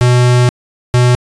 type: tone pair in turn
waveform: square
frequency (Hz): 123.47 / 123.47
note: B2 / B2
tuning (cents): 0 / 0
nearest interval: unison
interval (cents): 0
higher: neither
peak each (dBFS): -7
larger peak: neither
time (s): 0.01-0.49 / 0.94-1.15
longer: first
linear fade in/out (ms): 0
effects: resampled to 22050 Hz